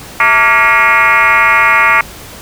sine tone with frequency modulation, 1661.2 Hz, G#6, in tune, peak -5 dBFS, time 0.2-2.01 s, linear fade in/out 2 ms, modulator 253 Hz, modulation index 2.9, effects pink hiss -31 dBFS RMS until 2.41 s

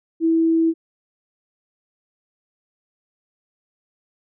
sine tone, 327.1 Hz, E4, 13 cents flat, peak -14 dBFS, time 0.2-0.74 s, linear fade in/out 50 ms, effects none

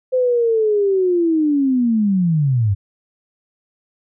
sine linear sweep, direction down, 517 to 94 Hz, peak -13 dBFS, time 0.12-2.75 s, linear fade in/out 20 ms, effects none

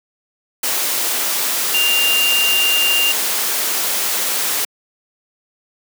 sine tone in noise, 2794 Hz, F7, in tune, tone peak -14 dBFS, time 1.74-3.12 s, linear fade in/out 5 ms, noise white, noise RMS -19 dBFS, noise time 0.63-4.65 s, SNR +2 dB, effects high-pass 300 Hz 12 dB/octave

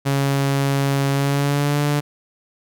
sawtooth tone with pitch glide, 138.59 to 145.9 Hz, C#3 to D3, 0 to -11 cents, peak -13 dBFS, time 0.05-2.01 s, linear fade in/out 20 ms, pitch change +89 cents, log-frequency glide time 1.12-1.82 s, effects none

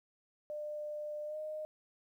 sine tone with pitch glide, 599 to 615.8 Hz, D5 to D#5, +34 to -18 cents, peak -38 dBFS, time 0.5-1.65 s, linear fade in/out 0 ms, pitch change +48 cents, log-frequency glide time 1.26-1.37 s, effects 12-bit

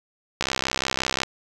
click train, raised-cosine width 0.2 ms, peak -5 dBFS, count 55, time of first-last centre 0.41-1.233 s, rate 65.6 Hz, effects none

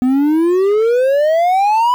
triangle exponential sweep, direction up, 248 to 1003 Hz, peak -8 dBFS, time 0.02-1.94 s, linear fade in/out 0 ms, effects 7-bit

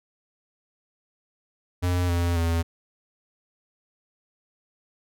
square tone with pitch steps, 89.2 / 86.31 / 83.52 Hz, F2 / F2 / E2, +37 / -20 / +23 cents, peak -22 dBFS, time 1.82-2.63 s, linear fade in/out 20 ms, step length 270 ms, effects none

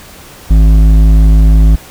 sine tone with hard clipping, 53 Hz, G#1, 36 cents sharp, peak -4 dBFS, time 0.5-1.76 s, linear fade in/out 10 ms, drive 9 dB, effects pink hiss -34 dBFS RMS until 1.9 s

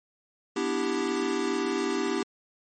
square chord, E minor seventh, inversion second, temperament equal, 246.9 / 293.7 / 329.6 / 392 Hz, B3 / D4 / E4 / G4, 0 / 0 / 0 / 0 cents, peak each -34 / -33 / -33 / -30 dBFS, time 0.56-2.23 s, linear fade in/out 5 ms, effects MP3 32 kbps

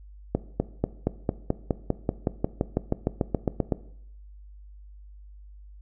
accelerating click train, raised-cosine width 2 ms, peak -9 dBFS, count 20, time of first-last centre 0.35-3.722 s, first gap 250 ms, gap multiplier 0.96, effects noise-tail reverb RT60 0.7 s tail -17 dB re dry + added 50 Hz sine -44 dBFS peak until 5.81 s

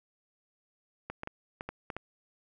clicks, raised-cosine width 0.5 ms, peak -22 dBFS, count 7, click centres 1.1 / 1.234 / 1.274 / 1.609 / 1.69 / 1.902 / 1.966 s, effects none

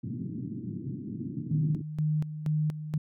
pink band-pass noise, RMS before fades -36 dBFS, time 0.03-1.82 s, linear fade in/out 5 ms, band 110 to 310 Hz, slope 48 dB/octave
sine tone with tremolo, 153.1 Hz, D#3, 28 cents flat, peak -24 dBFS, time 1.51-2.98 s, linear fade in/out 5 ms, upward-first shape square, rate 2.1 Hz, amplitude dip 70%
effects none

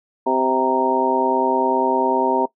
harmonic tone with a mistuned harmonic, 130 Hz, C3, 11 cents flat, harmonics 2 / 3 / 4 / 5 / 6 / 7, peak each -24 / -22 / -26 / -24 / -27 / -19 dBFS, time 0.26-2.46 s, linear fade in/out 10 ms, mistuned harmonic 7, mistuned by +33 cents, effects noise-tail reverb RT60 0.1 s tail -19 dB re dry

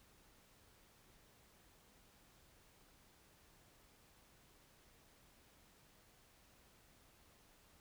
silence, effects pink hiss -68 dBFS RMS until 7.8 s

